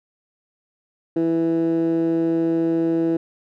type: tone with band-pass filter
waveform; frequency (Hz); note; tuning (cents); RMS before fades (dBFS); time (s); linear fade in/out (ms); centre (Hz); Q
15% pulse; 164.9; E3; +1; -20; 1.16-3.17; 5; 340; 2.9
effects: none